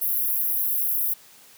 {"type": "high-pass noise", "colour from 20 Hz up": "pink", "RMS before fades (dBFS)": -24, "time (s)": [0.01, 1.14], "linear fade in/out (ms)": 10, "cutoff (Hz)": 11000, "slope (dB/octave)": 96, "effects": ["white hiss -51 dBFS RMS until 1.57 s", "high-pass 80 Hz 12 dB/octave"]}